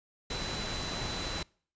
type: tone in noise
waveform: sine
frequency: 3993 Hz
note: B7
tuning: 18 cents sharp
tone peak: -40 dBFS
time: 0.3-1.43 s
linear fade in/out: 5 ms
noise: pink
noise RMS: -36 dBFS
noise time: 0.3-1.43 s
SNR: -7 dB
effects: noise-tail reverb RT60 0.5 s tail -26 dB re dry + resampled to 16000 Hz